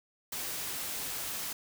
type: noise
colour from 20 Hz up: white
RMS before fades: -37 dBFS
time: 0.32-1.53 s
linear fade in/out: 5 ms
effects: none